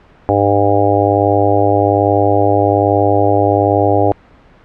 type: harmonic tone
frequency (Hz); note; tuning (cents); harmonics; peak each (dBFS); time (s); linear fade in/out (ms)
101.2; G#2; -44; 1 / 3 / 4 / 5 / 6 / 7 / 8; -17 / -17 / -17 / -17 / -17 / -17 / -17; 0.29-4.12; 0
effects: pink hiss -45 dBFS RMS until 4.64 s + low-pass 2000 Hz 12 dB/octave